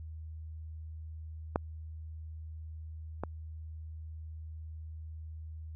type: clicks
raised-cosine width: 1 ms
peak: -14 / -20 dBFS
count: 2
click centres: 1.559 / 3.236 s
effects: added 79 Hz sine -41 dBFS peak until 5.75 s